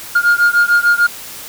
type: beating tone pair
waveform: sine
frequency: 1414 / 1420.7 Hz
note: F6 / F6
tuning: +21 / +29 cents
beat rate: 6.7 Hz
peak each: -10 dBFS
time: 0.15-1.07 s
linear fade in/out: 10 ms
effects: tanh soft clip ceiling -6 dBFS + white hiss -31 dBFS RMS until 1.48 s